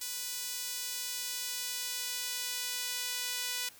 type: tone with high-pass filter sweep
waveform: sawtooth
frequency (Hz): 493.9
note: B4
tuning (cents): 0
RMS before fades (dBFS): -37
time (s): 0.01-3.69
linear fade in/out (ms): 5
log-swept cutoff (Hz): 5300 to 3000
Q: 0.72
effects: white hiss -56 dBFS RMS until 3.79 s